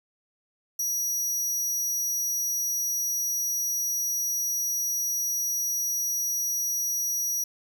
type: tone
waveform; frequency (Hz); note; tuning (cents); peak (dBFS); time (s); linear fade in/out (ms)
sawtooth; 5790; F#8; -38; -23; 0.79-7.44; 5
effects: none